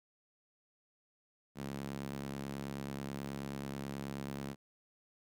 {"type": "tone with high-pass filter", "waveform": "sawtooth", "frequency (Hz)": 69.3, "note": "C#2", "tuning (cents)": 0, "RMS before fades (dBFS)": -42, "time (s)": [1.55, 4.56], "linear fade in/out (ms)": 50, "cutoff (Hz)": 180, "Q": 1.7, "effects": []}